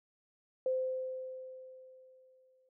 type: tone with exponential decay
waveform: sine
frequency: 517 Hz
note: C5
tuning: 21 cents flat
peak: -28 dBFS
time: 0.66-2.69 s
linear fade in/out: 2 ms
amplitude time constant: 440 ms
effects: none